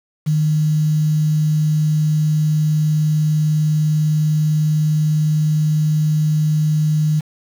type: tone with quantisation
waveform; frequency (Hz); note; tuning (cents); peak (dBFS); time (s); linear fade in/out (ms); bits
sine; 153.3; D#3; -25; -13; 0.26-7.21; 20; 6
effects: none